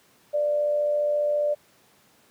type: tone with amplitude modulation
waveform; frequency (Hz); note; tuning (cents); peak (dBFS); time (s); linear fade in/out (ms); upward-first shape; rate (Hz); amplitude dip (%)
sine; 590; D5; +8; -19; 0.33-1.55; 20; sine; 94.7; 35
effects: pink hiss -59 dBFS RMS until 2.3 s + high-pass 150 Hz 12 dB/octave